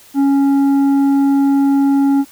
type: tone with tanh clipping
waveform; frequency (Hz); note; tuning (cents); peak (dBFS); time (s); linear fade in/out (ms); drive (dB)
triangle; 277.2; C#4; 0; -11; 0.14-2.25; 50; 11
effects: white hiss -44 dBFS RMS until 2.31 s